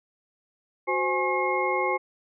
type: tone cluster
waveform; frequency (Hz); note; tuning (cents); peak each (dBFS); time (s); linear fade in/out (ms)
sine; 368.5 / 520 / 834 / 1081 / 2146; F#4 / C5 / G#5 / C#6 / C7; -7 / -11 / +7 / -44 / +43; -29; 0.87-1.98; 20
effects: none